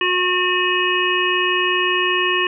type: harmonic tone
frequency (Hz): 362.6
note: F#4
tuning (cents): -35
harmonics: 1 / 3 / 5 / 7 / 8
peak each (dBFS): -22 / -22 / -22 / -22 / -22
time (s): 0.01-2.47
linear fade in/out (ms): 2
effects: none